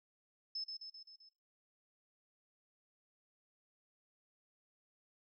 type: tone with echo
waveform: sine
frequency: 5230 Hz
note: E8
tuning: 15 cents flat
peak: -38 dBFS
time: 0.55-0.64 s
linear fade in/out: 5 ms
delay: 130 ms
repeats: 5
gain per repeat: -4 dB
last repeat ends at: 1.29 s
effects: noise-tail reverb RT60 0.3 s tail -17 dB re dry